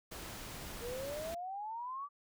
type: noise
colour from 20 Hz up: pink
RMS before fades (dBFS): -46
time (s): 0.11-1.35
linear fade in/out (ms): 10
type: exponential sweep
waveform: sine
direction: up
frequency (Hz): 459.5 to 1170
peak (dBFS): -39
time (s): 0.8-2.09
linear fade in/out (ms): 50
effects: none